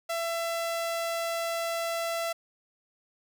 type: tone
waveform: sawtooth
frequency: 670 Hz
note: E5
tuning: 28 cents sharp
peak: -25 dBFS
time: 0.09-2.33 s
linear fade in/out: 10 ms
effects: none